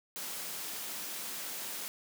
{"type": "high-pass noise", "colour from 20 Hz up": "white", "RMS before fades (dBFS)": -40, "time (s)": [0.16, 1.88], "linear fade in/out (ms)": 0, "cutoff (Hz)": 150, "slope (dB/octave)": 24, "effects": []}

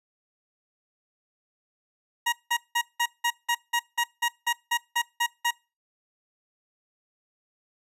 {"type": "tone bursts", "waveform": "20% pulse", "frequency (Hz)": 948, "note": "A#5", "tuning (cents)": 29, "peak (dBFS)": -17, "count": 14, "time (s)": [2.26, 5.51], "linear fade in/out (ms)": 10, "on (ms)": 65, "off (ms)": 180, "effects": ["noise-tail reverb RT60 0.3 s tail -24 dB re dry", "resampled to 32000 Hz"]}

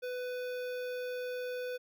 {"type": "tone with notch filter", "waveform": "square", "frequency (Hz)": 498.4, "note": "B4", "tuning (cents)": 16, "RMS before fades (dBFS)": -38, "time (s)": [0.02, 1.78], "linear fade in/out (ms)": 20, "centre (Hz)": 8200, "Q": 0.64, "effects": []}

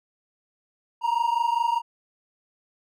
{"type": "tone pair together", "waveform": "triangle", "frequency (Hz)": [926.1, 951], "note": ["A#5", "A#5"], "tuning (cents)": [-12, 34], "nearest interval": "unison", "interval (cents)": 46, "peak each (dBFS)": -22, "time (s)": [1.01, 1.82], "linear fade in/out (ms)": 50, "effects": []}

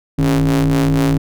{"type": "ring-modulated tone", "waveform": "45% pulse", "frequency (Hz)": 61.74, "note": "B1", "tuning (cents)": 0, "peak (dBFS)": -9, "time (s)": [0.18, 1.18], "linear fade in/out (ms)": 10, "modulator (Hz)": 214, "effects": []}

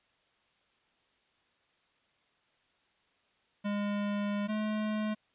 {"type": "tone pair in turn", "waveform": "square", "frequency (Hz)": [204.5, 214], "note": ["G#3", "A3"], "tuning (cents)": [-26, -48], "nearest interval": "minor second", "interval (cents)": 78, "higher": "second", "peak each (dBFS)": [-31, -31], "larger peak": "neither", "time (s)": [[3.64, 4.48], [4.48, 5.15]], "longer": "first", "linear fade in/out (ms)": 20, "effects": ["white hiss -71 dBFS RMS until 5.34 s", "resampled to 8000 Hz"]}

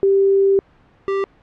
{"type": "tone pair in turn", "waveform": ["sine", "square"], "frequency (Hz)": [392, 392], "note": ["G4", "G4"], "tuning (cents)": [0, 0], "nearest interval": "unison", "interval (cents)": 0, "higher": "neither", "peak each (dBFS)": [-11, -18], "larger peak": "first", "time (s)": [[0.03, 0.59], [1.08, 1.24]], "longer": "first", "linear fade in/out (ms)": 0, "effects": ["pink hiss -53 dBFS RMS until 1.42 s", "low-pass 2000 Hz 12 dB/octave"]}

